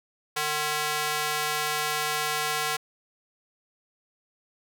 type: tone with high-pass filter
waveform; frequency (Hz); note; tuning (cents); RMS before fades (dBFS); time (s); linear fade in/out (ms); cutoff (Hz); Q
square; 151.4; D#3; -47; -28; 0.36-2.77; 10; 950; 0.67
effects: none